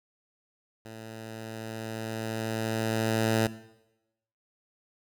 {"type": "tone with level ramp", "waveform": "10% pulse", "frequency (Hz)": 111.6, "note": "A2", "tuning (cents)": 25, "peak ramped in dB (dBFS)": [-34, -14], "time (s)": [0.85, 3.47], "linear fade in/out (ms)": 5, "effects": ["noise-tail reverb RT60 0.9 s tail -17 dB re dry"]}